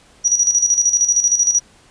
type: tone with tremolo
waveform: sine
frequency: 5800 Hz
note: F#8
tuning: 35 cents flat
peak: -10 dBFS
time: 0.24-1.6 s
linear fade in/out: 20 ms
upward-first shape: square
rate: 13 Hz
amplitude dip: 65%
effects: pink hiss -50 dBFS RMS until 1.9 s + resampled to 22050 Hz

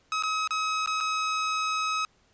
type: tone with dropouts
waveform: sawtooth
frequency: 1275 Hz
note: D#6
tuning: 42 cents sharp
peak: -22 dBFS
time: 0.12-2.05 s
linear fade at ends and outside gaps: 1 ms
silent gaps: 0.225-0.235 / 0.475-0.507 / 0.861-0.874 / 1.004-1.008 s
effects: pink hiss -65 dBFS RMS until 2.33 s + resampled to 16000 Hz

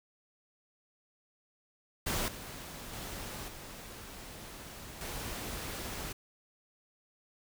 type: noise with level steps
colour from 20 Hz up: pink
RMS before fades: -33 / -45 / -42 / -47 / -40 dBFS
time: 2.06-6.13 s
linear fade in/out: 10 ms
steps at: 2.28 / 2.93 / 3.48 / 5.01 s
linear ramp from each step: 2 ms
effects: none

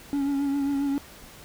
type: tone with vibrato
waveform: triangle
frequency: 280 Hz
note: C#4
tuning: 18 cents sharp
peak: -21 dBFS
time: 0.13-0.98 s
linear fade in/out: 0 ms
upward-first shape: triangle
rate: 7.4 Hz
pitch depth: 41 cents each way
effects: pink hiss -47 dBFS RMS until 1.44 s

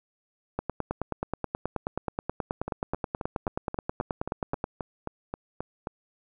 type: two click trains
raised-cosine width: 1 ms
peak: -18 / -14 dBFS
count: 13 / 39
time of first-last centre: 2.68-5.871 / 0.59-4.641 s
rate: 3.76 / 9.38 Hz
effects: none

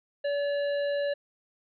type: harmonic tone with a mistuned harmonic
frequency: 572 Hz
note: D5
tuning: 46 cents flat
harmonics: 1 / 3 / 5 / 7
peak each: -26 / -38 / -45 / -45 dBFS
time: 0.24-1.14 s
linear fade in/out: 10 ms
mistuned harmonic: 5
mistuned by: -17 cents
effects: none

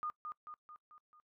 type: tone with echo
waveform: sine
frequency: 1222 Hz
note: D#6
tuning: 32 cents flat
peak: -36 dBFS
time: 0.03-0.1 s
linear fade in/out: 0 ms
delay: 220 ms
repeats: 5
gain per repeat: -5 dB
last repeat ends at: 1.2 s
effects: noise-tail reverb RT60 0.1 s tail -21 dB re dry

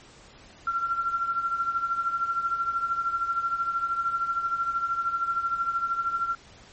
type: tone with tremolo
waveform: sine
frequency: 1368 Hz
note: F6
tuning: 36 cents flat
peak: -21 dBFS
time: 0.67-6.35 s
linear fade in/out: 2 ms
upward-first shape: triangle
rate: 13 Hz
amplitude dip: 75%
effects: pink hiss -51 dBFS RMS until 6.72 s + MP3 32 kbps

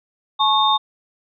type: tone cluster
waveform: sine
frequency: 858 / 1098 / 3648 Hz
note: A5 / C#6 / A#7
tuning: -44 / -17 / -38 cents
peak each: -18 dBFS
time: 0.39-0.78 s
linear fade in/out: 20 ms
effects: none

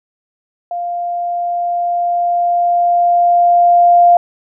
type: tone with level ramp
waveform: sine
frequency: 698.5 Hz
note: F5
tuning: in tune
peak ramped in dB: -18 to -4 dBFS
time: 0.71-4.17 s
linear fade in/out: 2 ms
effects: none

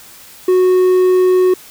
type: tone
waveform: triangle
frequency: 367.8 Hz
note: F#4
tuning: 10 cents flat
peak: -6 dBFS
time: 0.48-1.54 s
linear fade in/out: 5 ms
effects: white hiss -39 dBFS RMS until 1.7 s

